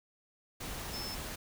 sine tone in noise, 5270 Hz, E8, 1 cent flat, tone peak -40 dBFS, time 0.93-1.15 s, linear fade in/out 10 ms, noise pink, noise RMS -41 dBFS, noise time 0.6-1.36 s, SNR -2 dB, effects none

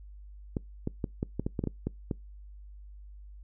clicks, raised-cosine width 3 ms, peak -17 dBFS, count 11, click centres 0.568 / 0.874 / 1.042 / 1.229 / 1.396 / 1.465 / 1.592 / 1.639 / 1.673 / 1.87 / 2.112 s, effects noise-tail reverb RT60 0.2 s tail -25 dB re dry + added 50 Hz sine -45 dBFS peak until 3.43 s

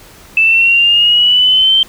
sine linear sweep, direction up, 2631 to 3136 Hz, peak -6 dBFS, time 0.37-1.83 s, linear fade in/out 2 ms, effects pink hiss -39 dBFS RMS until 1.88 s

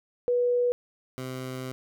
sine / 15% pulse tone pair in turn, 488.3 / 129.33 Hz, B4 / C3, -20 / -20 cents, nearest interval octave + major seventh, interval 2300 cents, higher first, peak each -21 / -27 dBFS, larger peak first, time 0.28-0.72 / 1.18-1.72 s, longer second, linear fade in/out 0 ms, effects none

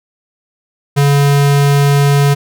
square tone, 141.9 Hz, C#3, 41 cents sharp, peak -8 dBFS, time 0.96-2.35 s, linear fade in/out 20 ms, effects none

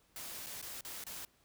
white noise with dropouts, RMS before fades -45 dBFS, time 0.16-1.25 s, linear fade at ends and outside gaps 1 ms, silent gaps 0.462-0.467 / 0.615-0.626 / 0.809-0.849 / 1.039-1.066 s, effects pink hiss -70 dBFS RMS until 1.44 s

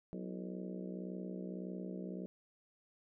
harmonic tone with a mistuned harmonic, 61.74 Hz, B1, in tune, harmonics 3 / 4 / 5 / 6 / 7 / 8 / 9 / 10, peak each -43 / -50 / -49 / -52 / -51 / -55 / -56 / -56 dBFS, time 0.13-2.26 s, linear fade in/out 0 ms, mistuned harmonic 5, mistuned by +89 cents, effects none

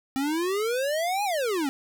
square exponential two-way sweep, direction up then down, 261.6 to 844 to 261.6 Hz, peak -25 dBFS, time 0.16-1.69 s, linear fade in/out 0 ms, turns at 1.24 s, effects 10-bit

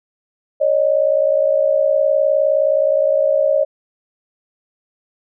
sine tone pair together, 554.4 / 613.8 Hz, C#5 / D#5, 0 / -24 cents, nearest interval major second, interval 176 cents, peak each -15 dBFS, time 0.6-3.65 s, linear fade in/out 20 ms, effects none

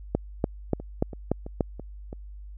two click trains, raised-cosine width 2 ms, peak -9 / -24 dBFS, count 6 / 5, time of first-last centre 0.15-1.608 / 0.8-2.129 s, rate 3.43 / 3.01 Hz, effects added 50 Hz sine -39 dBFS peak until 2.57 s

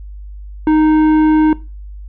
sine tone with tanh clipping, 310 Hz, D#4, 6 cents flat, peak -10 dBFS, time 0.67-1.53 s, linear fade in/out 2 ms, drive 11 dB, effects noise-tail reverb RT60 0.3 s tail -20 dB re dry + added 50 Hz sine -28 dBFS peak until 2.08 s

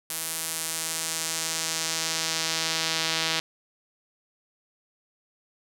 sawtooth tone with band-pass filter sweep, 161.7 Hz, E3, 33 cents flat, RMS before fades -29 dBFS, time 0.1-3.4 s, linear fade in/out 2 ms, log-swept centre 11000 to 4000 Hz, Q 1.2, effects none

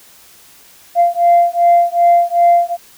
sine beating tone pair, 691 / 693.6 Hz, F5 / F5, -19 / -12 cents, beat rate 2.6 Hz, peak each -10 dBFS, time 0.95-2.77 s, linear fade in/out 50 ms, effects tanh soft clip ceiling -3 dBFS + white hiss -44 dBFS RMS until 2.97 s

